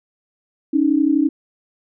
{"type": "tone pair together", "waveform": "sine", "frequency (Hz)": [279.1, 311.1], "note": ["C#4", "D#4"], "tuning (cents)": [12, 0], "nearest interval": "major second", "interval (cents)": 188, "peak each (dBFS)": -16, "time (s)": [0.73, 1.29], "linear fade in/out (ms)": 10, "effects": []}